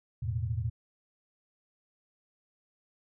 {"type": "chord", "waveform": "sine", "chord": "E suspended fourth", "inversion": "none", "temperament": "equal", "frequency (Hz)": [82.41, 110, 123.47], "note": ["E2", "A2", "B2"], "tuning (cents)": [0, 0, 0], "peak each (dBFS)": [-35, -32, -35], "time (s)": [0.22, 0.7], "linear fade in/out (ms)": 10, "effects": []}